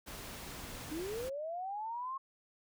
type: noise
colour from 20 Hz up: pink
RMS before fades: -46 dBFS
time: 0.06-1.3 s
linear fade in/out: 20 ms
type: linear sweep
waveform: sine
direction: up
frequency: 293.3 to 1088 Hz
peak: -37 dBFS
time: 0.91-2.18 s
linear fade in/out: 10 ms
effects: none